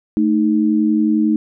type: tone pair together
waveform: sine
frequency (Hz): 220 / 311.1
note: A3 / D#4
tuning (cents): 0 / 0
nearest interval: tritone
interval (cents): 600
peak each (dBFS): -15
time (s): 0.17-1.36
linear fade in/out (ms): 0
effects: none